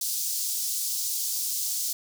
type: high-pass noise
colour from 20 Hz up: pink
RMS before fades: -29 dBFS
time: 0.01-1.93 s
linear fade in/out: 5 ms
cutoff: 5000 Hz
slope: 24 dB/octave
effects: none